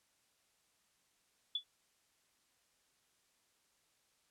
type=tone with exponential decay; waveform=sine; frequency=3439 Hz; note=A7; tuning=40 cents flat; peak=-30 dBFS; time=1.55-1.64 s; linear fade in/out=5 ms; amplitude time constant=19 ms; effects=white hiss -75 dBFS RMS until 4.3 s + low-pass 10000 Hz 12 dB/octave